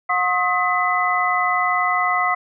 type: tone cluster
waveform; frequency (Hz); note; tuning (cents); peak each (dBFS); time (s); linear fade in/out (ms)
sine; 723 / 1078 / 1266 / 2008; F#5 / C#6 / D#6 / B6; -40 / -49 / +30 / +28; -22; 0.09-2.35; 10
effects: none